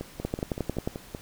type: two click trains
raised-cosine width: 2 ms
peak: -20 / -14 dBFS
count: 7 / 8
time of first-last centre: 0.01-1.149 / 0.25-0.875 s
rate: 5.27 / 11.2 Hz
effects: pink hiss -49 dBFS RMS until 1.21 s